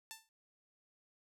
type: tone with exponential decay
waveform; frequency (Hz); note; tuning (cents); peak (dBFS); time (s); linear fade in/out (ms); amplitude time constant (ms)
5% pulse; 887; A5; +14; -31; 0.11-0.29; 0; 39
effects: none